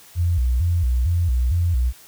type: tone with vibrato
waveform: sine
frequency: 73 Hz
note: D2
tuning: 10 cents flat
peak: -16 dBFS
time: 0.15-1.93 s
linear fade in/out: 50 ms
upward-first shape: square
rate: 2.2 Hz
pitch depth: 290 cents each way
effects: white hiss -47 dBFS RMS until 2.07 s